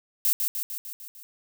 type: noise with echo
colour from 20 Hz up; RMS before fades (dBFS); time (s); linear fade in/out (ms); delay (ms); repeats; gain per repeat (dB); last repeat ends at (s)
violet; -22; 0.25-0.33; 0; 150; 6; -4; 1.23
effects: none